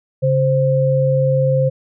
sine tone pair together, 138.59 / 523.2 Hz, C#3 / C5, 0 / 0 cents, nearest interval octave + major seventh, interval 2300 cents, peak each -15 dBFS, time 0.22-1.7 s, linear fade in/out 20 ms, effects none

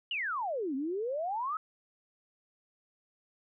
sine exponential two-way sweep, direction down then up, 3011 to 257.2 to 1316 Hz, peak -31 dBFS, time 0.11-1.57 s, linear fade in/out 2 ms, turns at 0.75 s, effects none

